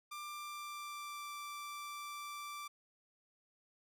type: tone with pitch glide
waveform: sawtooth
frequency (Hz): 1188 to 1171.6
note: D6 to D6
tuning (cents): +20 to -5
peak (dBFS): -40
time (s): 0.11-2.68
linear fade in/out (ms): 10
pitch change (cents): -25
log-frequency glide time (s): 0.22-1.34
effects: none